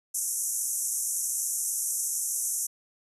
white band-pass noise, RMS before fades -30 dBFS, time 0.14-2.67 s, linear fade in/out 10 ms, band 5800 to 12000 Hz, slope 96 dB/octave, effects none

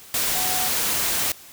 sine tone in noise, 740 Hz, F#5, in tune, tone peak -30 dBFS, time 0.35-0.68 s, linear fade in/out 2 ms, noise white, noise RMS -23 dBFS, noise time 0.14-1.32 s, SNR -10 dB, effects white hiss -45 dBFS RMS until 1.52 s

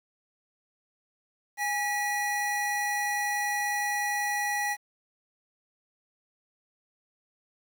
square tone pair together, 823 / 1937.2 Hz, G#5 / B6, -16 / -34 cents, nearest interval octave + minor third, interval 1482 cents, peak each -31 / -30 dBFS, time 1.57-4.77 s, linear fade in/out 50 ms, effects 9-bit

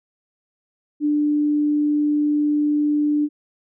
sine tone, 296.3 Hz, D4, 15 cents sharp, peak -16 dBFS, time 1-3.29 s, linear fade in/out 50 ms, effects none

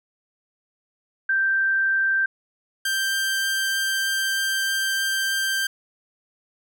sine / sawtooth tone pair in turn, 1568 / 1574.2 Hz, G6 / G6, 0 / +7 cents, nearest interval unison, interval 7 cents, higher second, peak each -18 dBFS, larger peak neither, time 1.29-2.26 / 2.85-5.67 s, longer second, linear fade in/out 5 ms, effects none

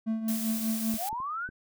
triangle tone with tremolo, 222.1 Hz, A3, 16 cents sharp, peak -23 dBFS, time 0.06-0.98 s, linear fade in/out 20 ms, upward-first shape triangle, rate 5.1 Hz, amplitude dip 65%
blue noise, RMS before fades -36 dBFS, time 0.28-1.09 s, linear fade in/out 2 ms
clicks, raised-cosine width 3 ms, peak -28 / -32 / -38 / -32 dBFS, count 4, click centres 0.941 / 1.129 / 1.202 / 1.49 s
sine linear sweep, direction up, 622.3 to 1557 Hz, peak -31 dBFS, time 0.97-1.5 s, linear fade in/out 50 ms
effects none

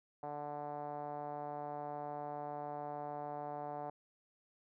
5% pulse tone with low-pass filter, 146.83 Hz, D3, in tune, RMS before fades -43 dBFS, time 0.23-3.9 s, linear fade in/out 2 ms, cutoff 750 Hz, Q 3.5, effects none

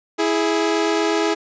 sawtooth tone pair together, 328.6 / 416.9 Hz, E4 / G#4, -5 / +7 cents, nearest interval major third, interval 412 cents, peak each -16 dBFS, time 0.18-1.35 s, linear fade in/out 20 ms, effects resampled to 16000 Hz

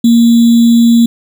sine tone with sample-and-hold, 233.1 Hz, A#3, in tune, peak -3 dBFS, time 0.04-1.06 s, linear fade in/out 5 ms, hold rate 3675 Hz, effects none

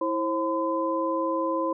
sine tone cluster, 328.2 / 534 / 1017 Hz, E4 / C5 / C6, -8 / +35 / -50 cents, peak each -28 dBFS, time 0.01-1.73 s, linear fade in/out 5 ms, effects none

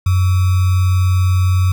sine tone with sample-and-hold, 92.1 Hz, F#2, 7 cents flat, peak -10 dBFS, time 0.06-1.72 s, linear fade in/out 5 ms, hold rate 1225 Hz, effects none

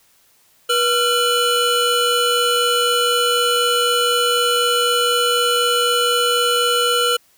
square tone cluster, 484 / 1368 / 2979 Hz, B4 / F6 / F#7, -35 / -36 / +11 cents, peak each -20 dBFS, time 0.69-7.17 s, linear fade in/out 10 ms, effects white hiss -56 dBFS RMS until 7.37 s

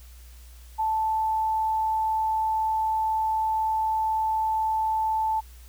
sine tone, 878 Hz, A5, 4 cents flat, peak -22 dBFS, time 0.78-5.41 s, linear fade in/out 20 ms, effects added 60 Hz sine -44 dBFS peak until 5.68 s + white hiss -55 dBFS RMS until 5.68 s

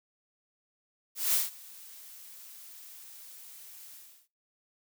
blue noise with ADSR envelope, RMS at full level -25 dBFS, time 1.15-4.28 s, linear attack 190 ms, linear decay 160 ms, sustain -24 dB, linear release 350 ms, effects noise-tail reverb RT60 0.3 s tail -23 dB re dry

